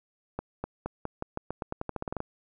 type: accelerating click train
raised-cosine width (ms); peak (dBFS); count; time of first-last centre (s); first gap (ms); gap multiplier
1; -18; 17; 0.39-2.204; 250; 0.88
effects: none